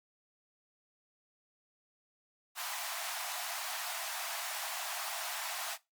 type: high-pass noise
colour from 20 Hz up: pink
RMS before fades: -39 dBFS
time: 2.55-5.78 s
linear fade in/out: 50 ms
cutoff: 640 Hz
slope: 96 dB/octave
effects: noise-tail reverb RT60 0.2 s tail -18 dB re dry + Opus 48 kbps